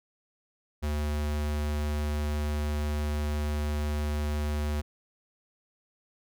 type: tone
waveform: square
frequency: 74.5 Hz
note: D2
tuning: 25 cents sharp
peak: -28 dBFS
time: 0.82-4.82 s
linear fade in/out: 20 ms
effects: none